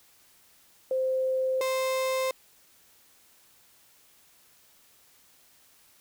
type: tone pair in turn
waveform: sine / 35% pulse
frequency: 521 / 522.8 Hz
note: C5 / C5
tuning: -7 / -1 cents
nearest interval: unison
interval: 6 cents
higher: second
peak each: -24 dBFS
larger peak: neither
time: 0.91-1.61 / 1.61-2.31 s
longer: neither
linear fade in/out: 2 ms
effects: white hiss -60 dBFS RMS until 6 s